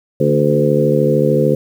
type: harmonic tone with a mistuned harmonic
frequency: 73.42 Hz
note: D2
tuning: in tune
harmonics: 2 / 3 / 4 / 5 / 6 / 7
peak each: -16 / -19 / -22 / -19 / -17 / -16 dBFS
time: 0.2-1.55 s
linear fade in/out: 5 ms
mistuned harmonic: 3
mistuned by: +30 cents
effects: 7-bit